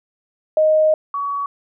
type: tone pair in turn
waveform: sine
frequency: 622.3 / 1129.5 Hz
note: D#5 / C#6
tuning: 0 / +32 cents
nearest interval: minor seventh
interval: 1032 cents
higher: second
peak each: -11 / -20 dBFS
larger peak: first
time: 0.57-0.94 / 1.14-1.46 s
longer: first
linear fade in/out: 2 ms
effects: none